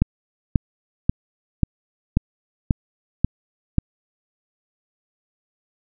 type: click train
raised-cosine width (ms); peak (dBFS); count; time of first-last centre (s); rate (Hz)
5; -3; 8; 0.02-3.783; 1.86
effects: none